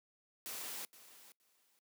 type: noise with echo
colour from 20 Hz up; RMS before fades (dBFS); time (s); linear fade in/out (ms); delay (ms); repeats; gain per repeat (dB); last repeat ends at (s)
white; -44; 0.46-0.85; 0; 470; 2; -15; 1.79
effects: noise-tail reverb RT60 0.2 s tail -26 dB re dry + high-pass 200 Hz 12 dB/octave